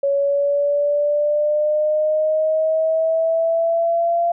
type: exponential sweep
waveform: sine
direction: up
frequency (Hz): 557 to 688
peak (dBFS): -15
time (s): 0.03-4.32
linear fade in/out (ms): 5
effects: none